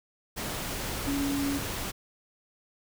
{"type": "tone in noise", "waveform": "sine", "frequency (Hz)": 280.6, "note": "C#4", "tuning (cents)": 21, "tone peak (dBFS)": -27, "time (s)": [1.06, 1.59], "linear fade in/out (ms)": 20, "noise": "pink", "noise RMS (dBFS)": -34, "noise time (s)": [0.36, 1.92], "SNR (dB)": 4, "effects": []}